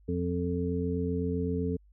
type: harmonic tone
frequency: 87.8 Hz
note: F2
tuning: 10 cents sharp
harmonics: 1 / 2 / 3 / 5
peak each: -33 / -33 / -33 / -33 dBFS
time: 0.08-1.77 s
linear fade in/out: 10 ms
effects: added 50 Hz sine -56 dBFS peak until 1.92 s